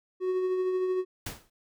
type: tone with tremolo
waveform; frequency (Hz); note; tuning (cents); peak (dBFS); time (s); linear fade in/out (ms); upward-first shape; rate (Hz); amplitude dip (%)
triangle; 370; F#4; 0; -22; 0.2-1.05; 50; triangle; 13; 35
type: noise with exponential decay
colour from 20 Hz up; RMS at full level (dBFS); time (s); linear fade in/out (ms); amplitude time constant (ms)
pink; -32; 1.26-1.5; 5; 51
effects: none